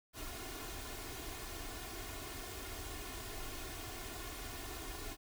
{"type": "noise with comb filter", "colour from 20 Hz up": "pink", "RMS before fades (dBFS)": -45, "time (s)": [0.13, 5.17], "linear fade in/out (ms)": 50, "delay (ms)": 2.8, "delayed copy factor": 0.75, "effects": []}